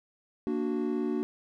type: chord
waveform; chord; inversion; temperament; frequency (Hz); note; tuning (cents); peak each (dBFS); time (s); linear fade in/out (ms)
triangle; Bb augmented; none; equal; 233.1 / 293.7 / 370; Bb3 / D4 / F#4; 0 / 0 / 0; -30; 0.47-1.23; 0
effects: none